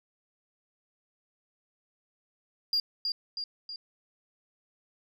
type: tone with echo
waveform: sine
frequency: 4804 Hz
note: D8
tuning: 38 cents sharp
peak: -22 dBFS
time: 2.73-2.8 s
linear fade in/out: 2 ms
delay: 320 ms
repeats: 3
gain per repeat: -5 dB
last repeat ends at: 3.76 s
effects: tanh soft clip ceiling -22 dBFS